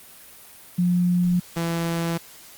sine / sawtooth tone pair in turn, 177.5 / 167.61 Hz, F3 / E3, +28 / +29 cents, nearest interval minor second, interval 99 cents, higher first, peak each -17 / -19 dBFS, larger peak first, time 0.78-1.4 / 1.56-2.18 s, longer neither, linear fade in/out 10 ms, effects white hiss -46 dBFS RMS until 2.57 s + Opus 32 kbps

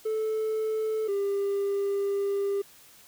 triangle tone pair in turn, 436.8 / 399.1 Hz, A4 / G4, -13 / +31 cents, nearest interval major second, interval 156 cents, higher first, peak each -23 / -22 dBFS, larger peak second, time 0.05-1.08 / 1.08-2.62 s, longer second, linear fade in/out 10 ms, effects tanh soft clip ceiling -20 dBFS + white hiss -54 dBFS RMS until 3.07 s

